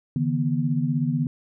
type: tone cluster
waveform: sine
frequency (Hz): 142.9 / 159 / 241.9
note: D3 / D#3 / B3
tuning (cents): -47 / +38 / -36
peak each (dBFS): -25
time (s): 0.16-1.27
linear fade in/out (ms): 2
effects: none